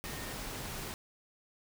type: tone in noise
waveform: sine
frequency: 1840 Hz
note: A#6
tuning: 23 cents flat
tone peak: -49 dBFS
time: 0.05-0.33 s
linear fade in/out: 0 ms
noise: pink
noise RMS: -41 dBFS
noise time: 0.04-0.94 s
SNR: -11 dB
effects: none